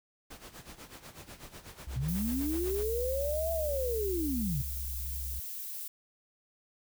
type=noise with tremolo; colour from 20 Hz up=pink; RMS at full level=-46 dBFS; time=0.3-2.84 s; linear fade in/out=10 ms; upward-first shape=sine; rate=8.1 Hz; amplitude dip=75%
type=tone; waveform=sine; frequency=65.41 Hz; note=C2; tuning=in tune; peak=-36 dBFS; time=1.87-5.4 s; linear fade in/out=5 ms
type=linear two-way sweep; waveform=sine; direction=up then down; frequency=118.9 to 668 to 118.9 Hz; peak=-30 dBFS; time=1.96-4.62 s; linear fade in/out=5 ms; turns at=3.52 s
type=noise; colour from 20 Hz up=violet; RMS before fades=-40 dBFS; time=2.08-5.88 s; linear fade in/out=5 ms
effects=none